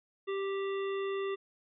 harmonic tone, 392 Hz, G4, in tune, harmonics 1 / 3 / 5 / 7 / 9, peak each -32 / -42 / -46 / -49 / -51 dBFS, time 0.27-1.36 s, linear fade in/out 20 ms, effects none

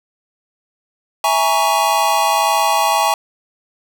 square chord, A# half-diminished seventh, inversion second, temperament equal with one note detuned, 659.3 / 830.6 / 932.3 / 1119.7 Hz, E5 / G#5 / A#5 / C#6, 0 / 0 / 0 / +17 cents, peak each -22 / -17 / -20 / -20 dBFS, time 1.24-3.14 s, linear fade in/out 2 ms, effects none

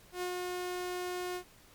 sawtooth tone with ADSR envelope, 360 Hz, F#4, 47 cents flat, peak -29 dBFS, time 0.12-1.44 s, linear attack 100 ms, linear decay 87 ms, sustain -2 dB, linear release 83 ms, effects pink hiss -59 dBFS RMS until 1.74 s + MP3 96 kbps

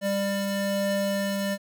square tone pair together, 198.6 / 594.7 Hz, G3 / D5, +23 / +22 cents, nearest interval octave + perfect fifth, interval 1899 cents, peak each -28 dBFS, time 0.01-1.58 s, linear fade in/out 50 ms, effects none

